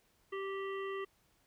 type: harmonic tone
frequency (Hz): 390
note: G4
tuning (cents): -9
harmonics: 1 / 3 / 5 / 7 / 8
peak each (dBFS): -38 / -44 / -47 / -53 / -56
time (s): 0.32-1.05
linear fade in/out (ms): 10
effects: pink hiss -72 dBFS RMS until 1.46 s